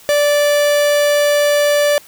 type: tone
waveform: 45% pulse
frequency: 584 Hz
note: D5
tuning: 10 cents flat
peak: -11 dBFS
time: 0.09-1.98 s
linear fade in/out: 0 ms
effects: white hiss -43 dBFS RMS until 2.07 s